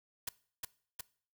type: noise with echo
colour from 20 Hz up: white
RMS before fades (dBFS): -37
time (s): 0.27-0.29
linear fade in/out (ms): 5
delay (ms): 360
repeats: 2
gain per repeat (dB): -2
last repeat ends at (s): 1.01
effects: noise-tail reverb RT60 0.5 s tail -21 dB re dry